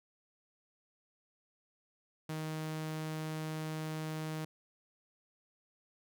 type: tone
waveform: sawtooth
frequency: 156.7 Hz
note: D#3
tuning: 13 cents sharp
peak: -33 dBFS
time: 2.29-4.45 s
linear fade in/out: 5 ms
effects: none